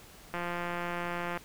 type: click train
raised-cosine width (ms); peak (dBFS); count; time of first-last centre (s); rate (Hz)
0.5; -20; 181; 0.34-1.374; 174
effects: pink hiss -53 dBFS RMS until 1.44 s